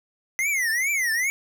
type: tone with vibrato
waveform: square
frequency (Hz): 2036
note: C7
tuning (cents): -48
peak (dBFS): -22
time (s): 0.39-1.3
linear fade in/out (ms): 0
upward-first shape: triangle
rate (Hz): 2.4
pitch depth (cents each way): 270
effects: none